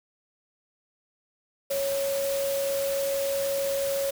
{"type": "tone in noise", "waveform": "sine", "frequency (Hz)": 553, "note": "C#5", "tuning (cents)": -4, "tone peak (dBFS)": -25, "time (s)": [1.7, 4.11], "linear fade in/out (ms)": 10, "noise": "white", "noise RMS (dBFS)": -35, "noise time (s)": [1.7, 4.11], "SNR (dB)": 7, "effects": []}